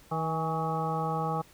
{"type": "harmonic tone with a mistuned harmonic", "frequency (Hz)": 160, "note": "D#3", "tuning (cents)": 49, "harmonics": [1, 2, 3, 4, 5, 7, 8], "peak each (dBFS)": [-32, -42, -36, -41, -32, -36, -39], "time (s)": [0.11, 1.42], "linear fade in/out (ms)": 10, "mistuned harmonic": 5, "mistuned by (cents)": 41, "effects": ["pink hiss -57 dBFS RMS until 1.53 s"]}